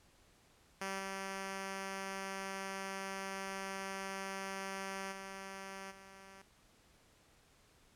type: tone with level steps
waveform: 5% pulse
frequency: 193.6 Hz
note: G3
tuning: 21 cents flat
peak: -27 / -29 / -34 / -43 dBFS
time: 0.81-6.42 s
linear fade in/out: 5 ms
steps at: 0.98 / 5.11 / 5.9 s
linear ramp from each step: 20 ms
effects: pink hiss -67 dBFS RMS until 7.95 s + low-pass 11000 Hz 12 dB/octave